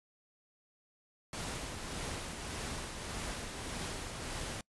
pink noise with tremolo, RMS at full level -39 dBFS, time 1.33-4.61 s, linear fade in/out 2 ms, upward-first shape triangle, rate 1.7 Hz, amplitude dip 40%, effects noise-tail reverb RT60 0.1 s tail -26 dB re dry + resampled to 24000 Hz

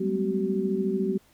sine tone cluster, 189.3 / 203 / 222.9 / 254.9 / 379.7 Hz, F#3 / G#3 / A3 / C4 / F#4, +40 / -39 / +23 / -45 / +45 cents, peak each -30 / -29 / -35 / -34 / -27 dBFS, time 0-1.18 s, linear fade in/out 10 ms, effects pink hiss -61 dBFS RMS until 1.33 s

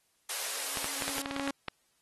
white high-pass noise, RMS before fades -35 dBFS, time 0.29-1.22 s, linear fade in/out 5 ms, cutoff 420 Hz, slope 48 dB/octave
sawtooth tone with exponential growth, 277.2 Hz, C#4, in tune, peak -27 dBFS, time 0.4-1.51 s, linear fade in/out 5 ms, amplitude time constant 240 ms
clicks, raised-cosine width 0.3 ms, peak -17 dBFS, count 11, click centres 0.772 / 0.844 / 1.022 / 1.08 / 1.182 / 1.259 / 1.311 / 1.364 / 1.397 / 1.476 / 1.683 s
effects white hiss -72 dBFS RMS until 2.01 s + AAC 32 kbps

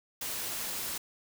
white noise, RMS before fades -36 dBFS, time 0.21-0.98 s, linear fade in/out 5 ms, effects none

